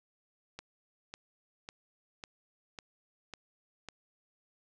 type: click train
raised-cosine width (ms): 0.2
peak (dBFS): -25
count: 7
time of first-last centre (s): 0.59-3.887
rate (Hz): 1.82
effects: resampled to 22050 Hz + 10-bit